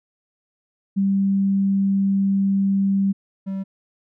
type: tone pair in turn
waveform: sine / triangle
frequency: 196 / 193.3 Hz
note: G3 / G3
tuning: 0 / -24 cents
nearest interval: unison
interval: 24 cents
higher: first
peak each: -16 / -22 dBFS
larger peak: first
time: 0.96-3.13 / 3.46-3.64 s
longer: first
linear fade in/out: 20 ms
effects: none